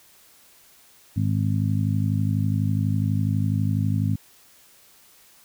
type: harmonic tone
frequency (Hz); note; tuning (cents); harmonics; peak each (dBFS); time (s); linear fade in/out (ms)
52.1; G#1; +6; 2 / 3 / 4 / 5; -22 / -26 / -28 / -30; 1.16-4.16; 10
effects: white hiss -54 dBFS RMS until 5.44 s